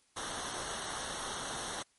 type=noise with comb filter; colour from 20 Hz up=pink; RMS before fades=-39 dBFS; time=0.16-1.83 s; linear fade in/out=10 ms; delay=0.41 ms; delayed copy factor=-0.75; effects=white hiss -70 dBFS RMS until 1.98 s + MP3 48 kbps